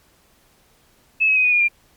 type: tone with pitch steps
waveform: sine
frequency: 2600 / 2557 / 2514 / 2473 / 2431 / 2391 Hz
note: E7 / D#7 / D#7 / D#7 / D#7 / D7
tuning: -24 / +47 / +17 / -11 / -41 / +30 cents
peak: -13 dBFS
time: 1.2-1.686 s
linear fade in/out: 20 ms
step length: 81 ms
effects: pink hiss -57 dBFS RMS until 1.96 s + MP3 96 kbps